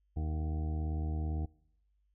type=harmonic tone with a mistuned harmonic; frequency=77.78 Hz; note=D#2; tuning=in tune; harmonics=1 / 2 / 3 / 4 / 5 / 6 / 8 / 9 / 10; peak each=-32 / -41 / -48 / -45 / -54 / -53 / -62 / -53 / -54 dBFS; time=0.16-1.46 s; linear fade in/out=10 ms; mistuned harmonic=10; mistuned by=-18 cents; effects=noise-tail reverb RT60 0.8 s tail -25 dB re dry + added 50 Hz sine -70 dBFS peak until 2.14 s